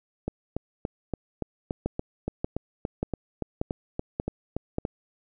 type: two click trains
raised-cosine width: 2 ms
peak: -13 / -15 dBFS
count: 6 / 17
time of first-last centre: 1.86-4.784 / 0.28-4.851 s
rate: 1.71 / 3.5 Hz
effects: none